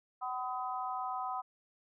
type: harmonic tone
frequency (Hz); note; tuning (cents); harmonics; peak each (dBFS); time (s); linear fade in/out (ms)
252.4; B3; +38; 3 / 4 / 5; -38 / -39 / -40; 0.21-1.42; 20
effects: none